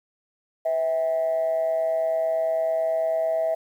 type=tone with amplitude modulation; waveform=sine; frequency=649 Hz; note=E5; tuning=27 cents flat; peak=-17 dBFS; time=0.65-3.55 s; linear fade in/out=10 ms; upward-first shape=sine; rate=149 Hz; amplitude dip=60%; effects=tanh soft clip ceiling -16 dBFS + 9-bit